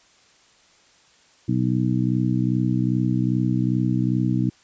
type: harmonic tone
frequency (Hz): 62.5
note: B1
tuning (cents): +21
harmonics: 2 / 3 / 4 / 5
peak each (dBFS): -22 / -24 / -25 / -26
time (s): 1.48-4.5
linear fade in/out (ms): 10
effects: white hiss -56 dBFS RMS until 4.63 s + resampled to 16000 Hz